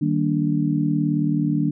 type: chord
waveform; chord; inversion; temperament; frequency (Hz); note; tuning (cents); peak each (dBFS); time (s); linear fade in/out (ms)
sine; Eb major seventh; none; just; 155.56 / 194.45 / 233.3 / 291.7; Eb3 / G3 / Bb3 / D4; 0 / -14 / +2 / -12; -22 / -26 / -26 / -22; 0.01-1.71; 10
effects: none